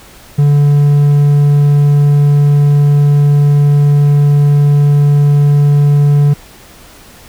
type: tone with hard clipping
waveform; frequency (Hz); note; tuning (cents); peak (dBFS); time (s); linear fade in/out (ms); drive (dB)
triangle; 144.7; D3; -25; -6; 0.38-6.34; 10; 6
effects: pink hiss -38 dBFS RMS until 7.28 s